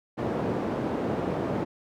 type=band-pass noise; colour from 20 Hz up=white; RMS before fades=-29 dBFS; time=0.17-1.65 s; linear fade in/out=20 ms; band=120 to 480 Hz; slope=12 dB/octave; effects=none